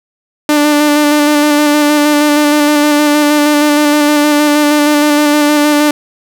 sawtooth tone with vibrato, 296 Hz, D4, 14 cents sharp, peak -3 dBFS, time 0.49-5.91 s, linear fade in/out 2 ms, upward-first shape square, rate 6.4 Hz, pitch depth 17 cents each way, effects none

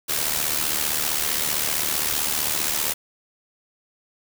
white noise with amplitude modulation, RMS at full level -21 dBFS, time 0.08-2.94 s, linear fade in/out 20 ms, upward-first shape sine, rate 75.4 Hz, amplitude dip 65%, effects none

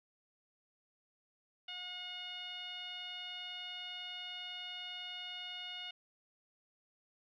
10% pulse tone with low-pass filter, 722 Hz, F#5, 43 cents flat, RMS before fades -45 dBFS, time 1.68-5.91 s, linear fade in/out 5 ms, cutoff 3200 Hz, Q 9.2, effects none

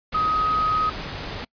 sine tone in noise, 1259 Hz, D#6, 20 cents sharp, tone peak -19 dBFS, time 0.14-0.9 s, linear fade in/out 10 ms, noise pink, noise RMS -32 dBFS, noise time 0.12-1.45 s, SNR +10 dB, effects noise-tail reverb RT60 0.1 s tail -26 dB re dry + resampled to 11025 Hz

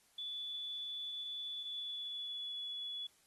sine tone with pitch glide, 3458 to 3406 Hz, A7 to G#7, -31 to +43 cents, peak -40 dBFS, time 0.18-3.07 s, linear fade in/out 5 ms, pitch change -26 cents, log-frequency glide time 1.47-2.59 s, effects white hiss -70 dBFS RMS until 3.26 s + AAC 32 kbps

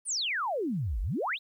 sine exponential two-way sweep, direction down then up, 9956 to 43.26 to 4221 Hz, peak -28 dBFS, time 0.05-1.39 s, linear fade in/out 50 ms, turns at 1.01 s, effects 11-bit

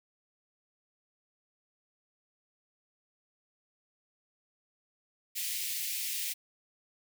white high-pass noise, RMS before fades -35 dBFS, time 5.35-6.34 s, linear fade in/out 20 ms, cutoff 2000 Hz, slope 48 dB/octave, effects none

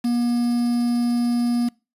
triangle tone with quantisation, 239.6 Hz, A#3, 48 cents sharp, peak -16 dBFS, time 0.04-1.69 s, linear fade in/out 10 ms, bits 6, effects noise-tail reverb RT60 0.3 s tail -25 dB re dry + resampled to 32000 Hz

